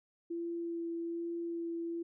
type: tone with vibrato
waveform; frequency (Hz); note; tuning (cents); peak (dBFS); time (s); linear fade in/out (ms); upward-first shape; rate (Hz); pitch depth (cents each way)
sine; 337.6; E4; +41; -35; 0.3-2.03; 10; sine; 1.2; 11
effects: none